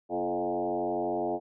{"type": "tone with frequency modulation", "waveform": "sine", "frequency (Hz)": 523.3, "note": "C5", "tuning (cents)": 0, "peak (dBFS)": -27, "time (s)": [0.09, 1.4], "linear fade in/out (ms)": 50, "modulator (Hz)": 92.1, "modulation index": 2.8, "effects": []}